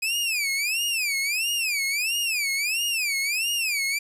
sawtooth tone with vibrato, 2489 Hz, D#7, in tune, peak -20 dBFS, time 0.02-3.99 s, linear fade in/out 10 ms, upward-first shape sine, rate 1.5 Hz, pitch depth 240 cents each way, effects resampled to 32000 Hz + 9-bit

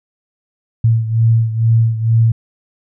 sine beating tone pair, 113.2 / 115.4 Hz, A2 / A#2, +50 / -17 cents, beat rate 2.2 Hz, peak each -11 / -16 dBFS, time 0.84-2.32 s, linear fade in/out 5 ms, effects none

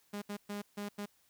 sawtooth tone bursts at uneven times, 204.5 Hz, G#3, 26 cents flat, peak -34 dBFS, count 5, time 0.13-0.22 / 0.29-0.37 / 0.49-0.62 / 0.77-0.89 / 0.98-1.06 s, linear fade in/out 10 ms, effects white hiss -70 dBFS RMS until 1.29 s

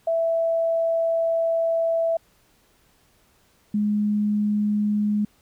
sine tone pair in turn, 661 / 208.7 Hz, E5 / G#3, +5 / +9 cents, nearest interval octave + minor sixth, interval 1996 cents, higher first, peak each -19 dBFS, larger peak neither, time 0.07-2.17 / 3.74-5.25 s, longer first, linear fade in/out 5 ms, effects pink hiss -61 dBFS RMS until 5.41 s

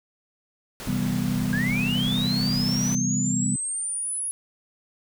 pink noise, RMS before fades -36 dBFS, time 0.8-2.95 s, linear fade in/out 0 ms
sine chord, C major seventh, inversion none, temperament equal, 130.81 / 164.81 / 196 / 246.9 Hz, C3 / E3 / G3 / B3, 0 / 0 / 0 / 0 cents, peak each -29 / -30 / -27 / -27 dBFS, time 0.87-3.56 s, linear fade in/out 5 ms
sine linear sweep, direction up, 1600 to 10548 Hz, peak -26 dBFS, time 1.53-4.31 s, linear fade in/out 0 ms
effects none

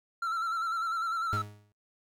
triangle tone with vibrato, 1343 Hz, E6, 32 cents sharp, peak -27 dBFS, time 0.22-1.42 s, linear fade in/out 5 ms, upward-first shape square, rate 10 Hz, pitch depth 42 cents each way
40% pulse tone with exponential decay, 103.83 Hz, G#2, in tune, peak -28 dBFS, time 1.33-1.72 s, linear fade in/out 0 ms, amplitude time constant 83 ms
effects noise-tail reverb RT60 0.2 s tail -26 dB re dry

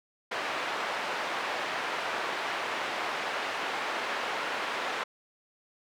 pink band-pass noise, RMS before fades -33 dBFS, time 0.31-5.04 s, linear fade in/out 10 ms, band 640 to 2600 Hz, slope 12 dB/octave, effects none

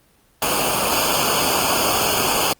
pink noise with comb filter, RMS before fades -19 dBFS, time 0.42-2.53 s, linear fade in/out 2 ms, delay 0.52 ms, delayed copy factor -0.95, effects pink hiss -57 dBFS RMS until 2.59 s + Opus 24 kbps

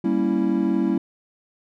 triangle chord, G diminished seventh, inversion none, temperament equal, 196 / 233.1 / 277.2 / 329.6 Hz, G3 / Bb3 / Db4 / Fb4, 0 / 0 / 0 / 0 cents, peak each -22 / -23 / -23 / -21 dBFS, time 0.04-0.98 s, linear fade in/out 5 ms, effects none

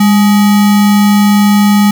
sine tone with sample-and-hold, 204 Hz, G#3, 31 cents flat, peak -4 dBFS, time 0-1.91 s, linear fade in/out 5 ms, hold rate 1050 Hz, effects none

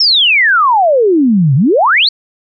sine exponential two-way sweep, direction down then up, 5520 to 126.1 to 4647 Hz, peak -6 dBFS, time 0-2.09 s, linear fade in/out 5 ms, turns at 1.55 s, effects none

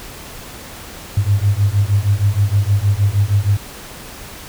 sine beating tone pair, 98 / 104.4 Hz, G2 / G#2, 0 / +10 cents, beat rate 6.4 Hz, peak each -15 dBFS, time 1.17-3.57 s, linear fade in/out 5 ms, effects pink hiss -34 dBFS RMS until 4.48 s

